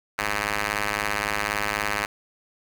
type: ring-modulated tone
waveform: 5% pulse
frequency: 103.8 Hz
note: G#2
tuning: in tune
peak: -10 dBFS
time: 0.18-2.06 s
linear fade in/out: 5 ms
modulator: 1410 Hz
effects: none